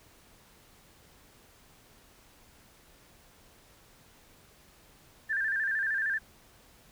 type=tone with vibrato; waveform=sine; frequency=1678 Hz; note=G#6; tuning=17 cents sharp; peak=-27 dBFS; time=5.29-6.19 s; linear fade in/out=20 ms; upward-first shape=square; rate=13 Hz; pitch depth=84 cents each way; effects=pink hiss -59 dBFS RMS until 6.91 s